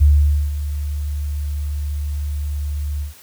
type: tone with ADSR envelope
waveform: sine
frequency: 73.1 Hz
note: D2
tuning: 7 cents flat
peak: -7 dBFS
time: 0-3.14 s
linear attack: 20 ms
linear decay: 490 ms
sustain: -13 dB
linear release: 130 ms
effects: white hiss -45 dBFS RMS until 3.22 s